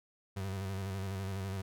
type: tone with vibrato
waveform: 35% pulse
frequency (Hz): 96.5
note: G2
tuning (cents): -27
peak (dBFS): -34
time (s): 0.36-1.62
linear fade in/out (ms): 10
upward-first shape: square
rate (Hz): 12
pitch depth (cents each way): 38
effects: none